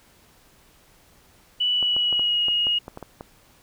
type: tone with pitch glide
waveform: sine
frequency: 2960 to 2877 Hz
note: F#7 to F#7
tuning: 0 to -49 cents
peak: -19 dBFS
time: 1.6-2.79 s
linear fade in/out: 10 ms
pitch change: -49 cents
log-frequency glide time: 1.71-2.47 s
type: clicks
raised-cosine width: 1 ms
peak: -21 dBFS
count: 10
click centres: 1.827 / 1.965 / 2.127 / 2.195 / 2.484 / 2.669 / 2.881 / 2.974 / 3.027 / 3.209 s
effects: pink hiss -56 dBFS RMS until 3.62 s